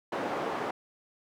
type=band-pass noise; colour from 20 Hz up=white; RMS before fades=-33 dBFS; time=0.12-0.71 s; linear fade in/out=5 ms; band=250 to 870 Hz; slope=12 dB/octave; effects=none

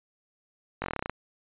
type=slowing click train; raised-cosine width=0.5 ms; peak=-15 dBFS; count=11; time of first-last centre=0.82-1.096 s; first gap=20 ms; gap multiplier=1.07; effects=resampled to 8000 Hz

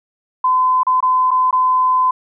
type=tone with dropouts; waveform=sine; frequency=1020 Hz; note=C6; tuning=44 cents flat; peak=-11 dBFS; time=0.44-2.11 s; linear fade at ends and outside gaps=5 ms; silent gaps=0.833-0.867 / 1.005-1.026 / 1.308-1.313 / 1.51-1.527 s; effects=none

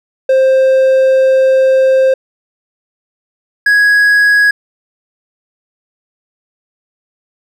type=tone pair in turn; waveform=triangle; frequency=527 / 1663.5 Hz; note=C5 / G#6; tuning=+12 / +2 cents; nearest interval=octave + minor sixth; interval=1990 cents; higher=second; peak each=-4 dBFS; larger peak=neither; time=0.29-2.14 / 3.66-4.51 s; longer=first; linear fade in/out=5 ms; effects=none

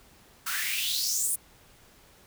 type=noise with high-pass filter sweep; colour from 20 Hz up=white; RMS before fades=-29 dBFS; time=0.46-1.36 s; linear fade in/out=10 ms; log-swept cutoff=1300 to 10000 Hz; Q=5.2; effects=pink hiss -57 dBFS RMS until 2.26 s

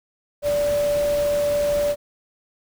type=tone in noise; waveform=sine; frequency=582 Hz; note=D5; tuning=16 cents flat; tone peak=-18 dBFS; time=0.42-1.96 s; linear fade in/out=50 ms; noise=pink; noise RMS=-33 dBFS; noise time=0.42-1.96 s; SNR=+12 dB; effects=none

